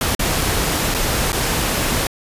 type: noise with dropouts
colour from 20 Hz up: pink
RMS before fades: -19 dBFS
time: 0.01-2.07 s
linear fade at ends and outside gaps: 2 ms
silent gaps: 0.15-0.193 / 0.942-0.946 / 1.321-1.329 s
effects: resampled to 32000 Hz